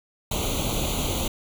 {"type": "noise with comb filter", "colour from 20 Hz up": "pink", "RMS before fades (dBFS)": -26, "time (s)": [0.31, 1.28], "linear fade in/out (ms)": 5, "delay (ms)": 0.29, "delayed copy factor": 0.9, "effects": []}